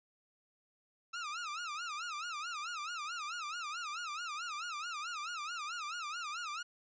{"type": "tone with vibrato", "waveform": "sawtooth", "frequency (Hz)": 1300, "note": "E6", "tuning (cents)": -24, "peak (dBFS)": -35, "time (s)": [1.13, 6.63], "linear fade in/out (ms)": 10, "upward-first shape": "sine", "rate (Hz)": 4.6, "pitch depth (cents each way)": 180, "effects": ["resampled to 16000 Hz"]}